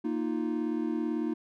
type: chord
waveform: triangle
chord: Bb suspended fourth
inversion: none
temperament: equal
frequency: 233.1 / 311.1 / 349.2 Hz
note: Bb3 / Eb4 / F4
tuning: 0 / 0 / 0 cents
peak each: -31 / -29 / -33 dBFS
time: 0.04-1.34 s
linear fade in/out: 10 ms
effects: none